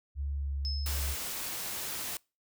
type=tone with vibrato; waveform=sine; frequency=70.1 Hz; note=C#2; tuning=20 cents sharp; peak=-31 dBFS; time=0.15-1.16 s; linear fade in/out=50 ms; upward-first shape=sine; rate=1.7 Hz; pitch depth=13 cents each way
type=tone with exponential decay; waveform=sine; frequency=5200 Hz; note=E8; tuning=24 cents flat; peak=-33 dBFS; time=0.65-1.44 s; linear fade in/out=0 ms; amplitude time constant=170 ms
type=noise; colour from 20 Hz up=white; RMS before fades=-37 dBFS; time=0.86-2.17 s; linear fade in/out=2 ms
effects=noise-tail reverb RT60 0.3 s tail -26 dB re dry